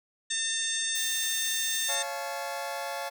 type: harmonic tone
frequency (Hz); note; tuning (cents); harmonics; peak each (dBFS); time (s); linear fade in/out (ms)
902; A5; +43; 2 / 3 / 4 / 5 / 6 / 7 / 8 / 9; -35 / -43 / -32 / -44 / -42 / -34 / -44 / -34; 0.3-2.03; 10
type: noise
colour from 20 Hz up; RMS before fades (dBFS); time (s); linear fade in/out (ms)
blue; -37; 0.95-1.95; 5
type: chord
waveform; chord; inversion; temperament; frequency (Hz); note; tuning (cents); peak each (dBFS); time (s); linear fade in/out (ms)
sawtooth; Db augmented; none; just; 554.4 / 693 / 866.2; Db5 / F5 / A5; 0 / -14 / -27; -33; 1.88-3.1; 20
effects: none